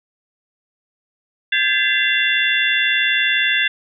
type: tone cluster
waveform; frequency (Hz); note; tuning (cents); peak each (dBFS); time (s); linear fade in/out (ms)
sine; 1591 / 1711 / 2043 / 2739 / 3470; G6 / A6 / C7 / F7 / A7; +25 / -49 / -42 / -34 / -25; -21; 1.52-3.68; 5
effects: none